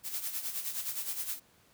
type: noise with tremolo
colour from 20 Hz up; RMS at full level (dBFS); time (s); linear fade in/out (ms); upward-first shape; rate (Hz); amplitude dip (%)
blue; -34; 0.03-1.4; 50; sine; 9.6; 65
effects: pink hiss -64 dBFS RMS until 1.73 s + high-pass 80 Hz 12 dB/octave